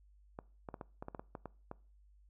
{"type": "clicks", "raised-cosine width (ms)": 1, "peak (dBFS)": -29, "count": 11, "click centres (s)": [0.389, 0.688, 0.742, 0.812, 1.025, 1.084, 1.148, 1.195, 1.352, 1.457, 1.714], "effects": ["noise-tail reverb RT60 0.4 s tail -22 dB re dry", "added 50 Hz sine -61 dBFS peak until 2.29 s"]}